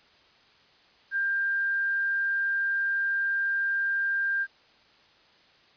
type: tone with quantisation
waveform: sine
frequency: 1593 Hz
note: G6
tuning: 27 cents sharp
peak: -24 dBFS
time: 1.11-4.47 s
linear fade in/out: 50 ms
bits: 9
effects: white hiss -59 dBFS RMS until 5.76 s + resampled to 11025 Hz